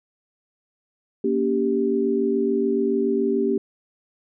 sine chord, G diminished, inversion first, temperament just, 235.2 / 282.2 / 392 Hz, Bb3 / Db4 / G4, +16 / +31 / 0 cents, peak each -24 / -25 / -21 dBFS, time 1.24-3.58 s, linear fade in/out 5 ms, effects none

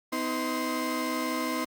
30% pulse tone cluster, 252.6 / 316.9 / 1043 Hz, B3 / D#4 / C6, +39 / +32 / -6 cents, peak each -30 dBFS, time 0.12-1.65 s, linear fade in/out 10 ms, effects Opus 48 kbps

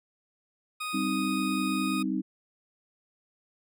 20% pulse tone, 1244.5 Hz, D#6, in tune, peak -27 dBFS, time 0.8-2.03 s, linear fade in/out 10 ms
sine chord, C minor, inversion second, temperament equal, 196 / 261.6 / 311.1 Hz, G3 / C4 / Eb4, 0 / 0 / 0 cents, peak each -31 dBFS, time 0.93-2.22 s, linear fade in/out 20 ms
effects none

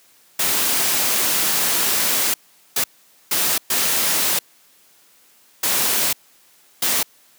white noise bursts at uneven times, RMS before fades -19 dBFS, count 6, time 0.39-2.34 / 2.76-2.84 / 3.31-3.58 / 3.7-4.39 / 5.63-6.13 / 6.82-7.03 s, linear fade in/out 5 ms, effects white hiss -54 dBFS RMS until 7.38 s + high-pass 150 Hz 12 dB/octave

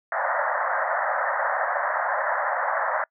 pink band-pass noise, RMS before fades -25 dBFS, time 0.12-3.04 s, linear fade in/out 2 ms, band 550 to 1900 Hz, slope 96 dB/octave, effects noise-tail reverb RT60 0.1 s tail -26 dB re dry

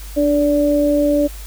sine tone pair together, 293.7 / 579.6 Hz, D4 / D5, 0 / -23 cents, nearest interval octave, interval 1177 cents, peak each -15 dBFS, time 0.16-1.28 s, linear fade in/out 20 ms, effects added 50 Hz sine -30 dBFS peak until 1.46 s + white hiss -39 dBFS RMS until 1.46 s

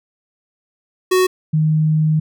square / sine tone pair in turn, 370 / 155.57 Hz, F#4 / D#3, 0 / 0 cents, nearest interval octave + minor third, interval 1500 cents, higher first, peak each -12 dBFS, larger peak neither, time 1.11-1.27 / 1.53-2.2 s, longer second, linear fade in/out 10 ms, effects none

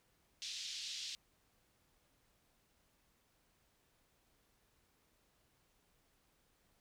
pink band-pass noise, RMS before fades -45 dBFS, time 0.42-1.15 s, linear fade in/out 0 ms, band 3200 to 5800 Hz, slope 24 dB/octave, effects pink hiss -75 dBFS RMS until 6.8 s

